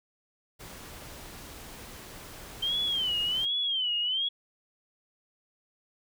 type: noise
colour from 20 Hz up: pink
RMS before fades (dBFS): -45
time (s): 0.59-3.46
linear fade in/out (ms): 20
type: tone with vibrato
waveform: sine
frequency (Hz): 3118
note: G7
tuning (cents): -10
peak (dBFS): -26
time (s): 2.62-4.29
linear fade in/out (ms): 10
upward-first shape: sine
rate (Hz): 1.3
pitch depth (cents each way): 150
effects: none